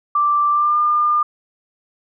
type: tone with pitch glide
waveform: sine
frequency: 1174.7 to 1204.2 Hz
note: D6 to D6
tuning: 0 to +43 cents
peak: -13 dBFS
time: 0.15-1.23 s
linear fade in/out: 5 ms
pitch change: +43 cents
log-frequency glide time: 0.51-0.77 s
effects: none